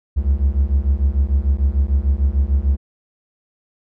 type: beating tone pair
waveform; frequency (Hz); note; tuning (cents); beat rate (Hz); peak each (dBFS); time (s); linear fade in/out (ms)
triangle; 65.41 / 72.11; C2 / D2; 0 / -31; 6.7; -15; 0.16-2.77; 20
effects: none